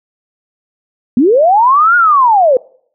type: linear two-way sweep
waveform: sine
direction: up then down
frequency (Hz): 221.5 to 1452 to 481.8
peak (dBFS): -5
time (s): 1.17-2.57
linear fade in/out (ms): 2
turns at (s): 1.96
effects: noise-tail reverb RT60 0.6 s tail -25 dB re dry